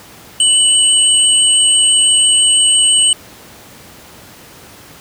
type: tone pair together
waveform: sine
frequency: 2972 / 8411 Hz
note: F#7 / C9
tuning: +7 / +8 cents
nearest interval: octave + tritone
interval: 1801 cents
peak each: -11 / -10 dBFS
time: 0.4-3.13 s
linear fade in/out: 2 ms
effects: pink hiss -38 dBFS RMS until 5 s + high-pass 80 Hz 12 dB/octave